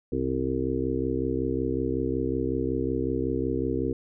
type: harmonic tone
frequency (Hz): 65.4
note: C2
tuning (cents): 0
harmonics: 1 / 2 / 4 / 5 / 6 / 7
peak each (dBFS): -34 / -34 / -30 / -31 / -31 / -32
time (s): 0.12-3.93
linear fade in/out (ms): 5
effects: none